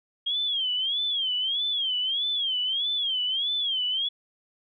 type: tone with vibrato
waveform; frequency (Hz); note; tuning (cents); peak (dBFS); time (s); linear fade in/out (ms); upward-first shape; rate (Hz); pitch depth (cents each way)
sine; 3229; G#7; -49; -24; 0.26-4.09; 10; sine; 1.6; 150
effects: none